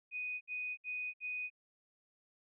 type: tone bursts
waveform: sine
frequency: 2489 Hz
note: D#7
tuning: in tune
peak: -37 dBFS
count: 4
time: 0.11-1.502 s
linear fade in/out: 50 ms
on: 300 ms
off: 64 ms
effects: none